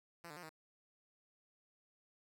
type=tone with pitch steps; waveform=5% pulse; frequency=170 / 148.9 / 177.2 / 157.8 Hz; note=F3 / D3 / F3 / D#3; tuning=-46 / +24 / +25 / +25 cents; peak=-38 dBFS; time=0.24-0.492 s; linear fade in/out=2 ms; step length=63 ms; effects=none